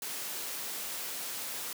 white noise, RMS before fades -38 dBFS, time 0.02-1.73 s, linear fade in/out 2 ms, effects high-pass 200 Hz 12 dB/octave

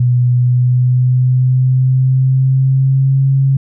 sine tone with pitch glide, 123.47 to 135.42 Hz, B2 to C#3, 0 to -40 cents, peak -8 dBFS, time 0-3.57 s, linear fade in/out 5 ms, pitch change +160 cents, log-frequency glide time 0.35-3.26 s, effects none

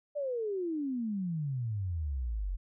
sine exponential sweep, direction down, 600 to 43 Hz, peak -31 dBFS, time 0.15-2.57 s, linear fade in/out 20 ms, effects none

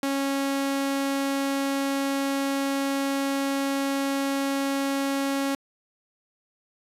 sawtooth tone, 275.3 Hz, C#4, 12 cents flat, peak -20 dBFS, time 0.03-5.55 s, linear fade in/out 2 ms, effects resampled to 32000 Hz

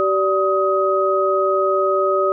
sine tone cluster, 383.6 / 582 / 1259 Hz, G4 / D5 / D#6, -37 / -16 / +20 cents, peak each -19 dBFS, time 0-2.32 s, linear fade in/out 0 ms, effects none

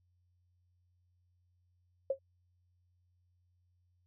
sine tone with exponential decay, 540 Hz, C#5, 45 cents flat, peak -25 dBFS, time 2.1-2.19 s, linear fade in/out 5 ms, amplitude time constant 18 ms, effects added 89 Hz sine -70 dBFS peak until 4.06 s

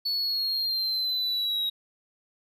triangle linear sweep, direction down, 4435 to 3814 Hz, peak -24 dBFS, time 0.05-1.7 s, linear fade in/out 10 ms, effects none

